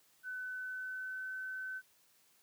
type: tone with pitch glide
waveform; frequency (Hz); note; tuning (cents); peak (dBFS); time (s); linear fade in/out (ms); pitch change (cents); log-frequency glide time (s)
sine; 1507 to 1522.8; F#6 to F#6; +31 to +49; -39; 0.23-1.82; 50; +18; 0.47-1.33
effects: white hiss -69 dBFS RMS until 2.42 s + high-pass 100 Hz 12 dB/octave